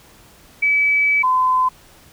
sine tone pair in turn, 2293 / 1021.4 Hz, D7 / C6, -42 / -42 cents, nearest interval octave + major second, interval 1400 cents, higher first, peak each -13 dBFS, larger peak neither, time 0.62-1.23 / 1.23-1.69 s, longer first, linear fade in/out 10 ms, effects pink hiss -48 dBFS RMS until 2.12 s

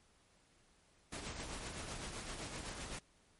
pink noise with tremolo, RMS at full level -43 dBFS, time 1.12-2.99 s, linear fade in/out 5 ms, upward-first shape triangle, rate 7.8 Hz, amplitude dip 50%, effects pink hiss -70 dBFS RMS until 3.39 s + MP3 48 kbps

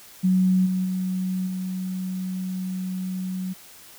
sine tone with level steps, 185.6 Hz, F#3, 6 cents sharp, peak -16 / -21 / -23 / -26 dBFS, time 0.23-3.54 s, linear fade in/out 20 ms, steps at 0.65 / 0.84 / 1.46 s, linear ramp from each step 20 ms, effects white hiss -47 dBFS RMS until 3.98 s

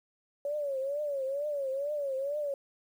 sine tone with vibrato, 562 Hz, C#5, 24 cents sharp, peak -30 dBFS, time 0.45-2.54 s, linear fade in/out 2 ms, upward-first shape triangle, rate 2.2 Hz, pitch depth 130 cents each way, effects 10-bit

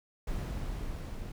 brown noise with level ramp, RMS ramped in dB -34 to -40 dBFS, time 0.27-1.32 s, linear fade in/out 5 ms, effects none

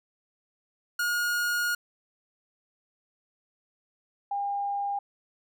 45% pulse / sine tone pair in turn, 1434 / 804.8 Hz, F6 / G5, +45 / +45 cents, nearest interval minor seventh, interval 1000 cents, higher first, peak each -25 / -27 dBFS, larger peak first, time 0.99-1.75 / 4.31-4.99 s, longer first, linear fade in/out 5 ms, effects none

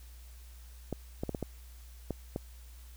clicks, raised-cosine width 2 ms, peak -20 dBFS, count 7, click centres 0.927 / 1.235 / 1.293 / 1.348 / 1.427 / 2.107 / 2.361 s, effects added 60 Hz sine -48 dBFS peak until 2.96 s + white hiss -60 dBFS RMS until 2.96 s

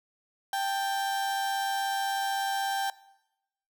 35% pulse tone pair together, 786.7 / 883 Hz, G5 / A5, +6 / +6 cents, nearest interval major second, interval 200 cents, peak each -26 / -38 dBFS, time 0.53-2.9 s, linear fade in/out 2 ms, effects noise-tail reverb RT60 0.9 s tail -20 dB re dry

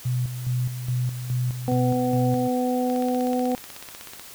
sine tone with tremolo, 124.7 Hz, B2, 17 cents sharp, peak -21 dBFS, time 0.05-2.48 s, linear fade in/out 10 ms, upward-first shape square, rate 2.4 Hz, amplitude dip 60%
harmonic tone, 250.3 Hz, B3, 23 cents sharp, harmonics 1 / 2 / 3, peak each -23 / -26 / -28 dBFS, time 1.68-3.55 s, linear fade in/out 0 ms
click train, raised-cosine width 0.2 ms, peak -21 dBFS, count 22, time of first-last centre 2.9-4.196 s, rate 16.2 Hz
effects white hiss -43 dBFS RMS until 4.34 s

